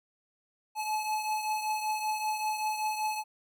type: beating tone pair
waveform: square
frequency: 858 / 863.2 Hz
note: A5 / A5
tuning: -44 / -33 cents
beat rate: 5.2 Hz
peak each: -31 / -38 dBFS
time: 0.75-3.24 s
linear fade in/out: 50 ms
effects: none